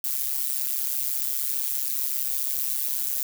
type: noise with amplitude modulation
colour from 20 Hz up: violet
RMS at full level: -23 dBFS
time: 0.04-3.23 s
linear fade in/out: 2 ms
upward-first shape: sine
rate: 135 Hz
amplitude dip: 95%
effects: none